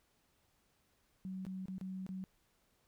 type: tone with dropouts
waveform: sine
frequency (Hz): 188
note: F#3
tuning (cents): +28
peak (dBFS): -40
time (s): 1.25-2.24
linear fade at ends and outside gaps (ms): 0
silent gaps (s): 1.451-1.466 / 1.657-1.683 / 1.782-1.812 / 2.065-2.09
effects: pink hiss -75 dBFS RMS until 2.87 s